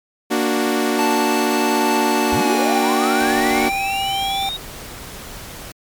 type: chord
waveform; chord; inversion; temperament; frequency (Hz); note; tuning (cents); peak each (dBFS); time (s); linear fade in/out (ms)
sawtooth; Bb augmented; none; equal; 233.1 / 293.7 / 370; Bb3 / D4 / F#4; 0 / 0 / 0; -17; 0.3-3.7; 20
type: tone with pitch glide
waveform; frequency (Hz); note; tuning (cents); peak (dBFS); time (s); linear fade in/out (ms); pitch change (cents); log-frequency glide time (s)
square; 880 to 784; A5 to G5; 0 to 0; -21; 0.99-4.49; 0; -200; 2.25-2.87
type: linear sweep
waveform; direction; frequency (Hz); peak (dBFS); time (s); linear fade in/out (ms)
sine; up; 44.52 to 3797; -23; 2.32-4.57; 10
type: noise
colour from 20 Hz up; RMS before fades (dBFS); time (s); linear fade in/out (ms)
pink; -34; 3.2-5.72; 5
effects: MP3 96 kbps